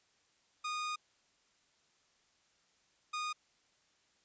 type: tone bursts at uneven times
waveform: sawtooth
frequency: 1231 Hz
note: D#6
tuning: 19 cents flat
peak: -32 dBFS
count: 2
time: 0.64-0.96 / 3.13-3.33 s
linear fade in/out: 10 ms
effects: white hiss -72 dBFS RMS until 4.24 s + resampled to 16000 Hz